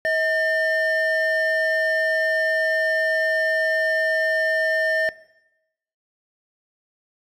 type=tone pair together; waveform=triangle; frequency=637.1 / 1802 Hz; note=D#5 / A6; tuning=+41 / +41 cents; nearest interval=octave + tritone; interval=1800 cents; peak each=-19 dBFS; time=0.05-5.09 s; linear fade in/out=0 ms; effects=noise-tail reverb RT60 0.9 s tail -19 dB re dry + tanh soft clip ceiling -13 dBFS